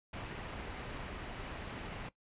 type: low-pass noise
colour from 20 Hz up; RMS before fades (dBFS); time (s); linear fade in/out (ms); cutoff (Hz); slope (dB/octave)
pink; -44; 0.13-2.09; 5; 3200; 24
effects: noise-tail reverb RT60 0.1 s tail -17 dB re dry + resampled to 8000 Hz